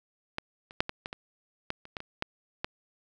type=clicks; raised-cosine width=0.3 ms; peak=-15 / -30 / -7 / -17 / -19 / -21 / -15 / -30 / -19 / -24 / -13 / -14 dBFS; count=12; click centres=0.384 / 0.709 / 0.805 / 0.894 / 1.059 / 1.129 / 1.704 / 1.854 / 1.968 / 2.004 / 2.224 / 2.645 s; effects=none